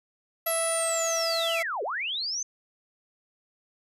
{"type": "tone with pitch glide", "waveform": "sawtooth", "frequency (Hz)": [659.3, 664.7], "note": ["E5", "E5"], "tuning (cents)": [0, 14], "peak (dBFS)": -23, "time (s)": [0.46, 1.63], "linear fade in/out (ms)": 10, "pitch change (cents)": 14, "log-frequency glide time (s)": [1.04, 1.5]}
{"type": "linear two-way sweep", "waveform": "sine", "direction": "down then up", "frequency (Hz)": [11600, 378.1, 6350], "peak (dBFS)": -28, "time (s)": [0.46, 2.43], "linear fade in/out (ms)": 5, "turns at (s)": 1.83}
{"effects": ["resampled to 32000 Hz"]}